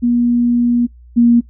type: tone pair in turn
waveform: sine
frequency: 240 / 236.8 Hz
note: B3 / A#3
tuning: -49 / +27 cents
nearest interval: unison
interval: 24 cents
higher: first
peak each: -10 / -6 dBFS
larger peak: second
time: 0.02-0.87 / 1.16-1.41 s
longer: first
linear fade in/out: 20 ms
effects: noise-tail reverb RT60 0.1 s tail -20 dB re dry + added 60 Hz sine -38 dBFS peak until 1.49 s